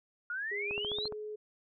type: exponential sweep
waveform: sine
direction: up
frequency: 1404 to 4257 Hz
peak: -34 dBFS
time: 0.3-1.08 s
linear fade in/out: 2 ms
type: tone with pitch glide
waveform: sine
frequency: 408.8 to 424.9 Hz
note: G#4 to G#4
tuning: -27 to +40 cents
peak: -38 dBFS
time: 0.51-1.36 s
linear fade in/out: 10 ms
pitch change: +67 cents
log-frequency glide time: 0.67-1.09 s
type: click train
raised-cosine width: 1 ms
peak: -28 dBFS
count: 7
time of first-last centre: 0.71-1.124 s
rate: 14.5 Hz
effects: none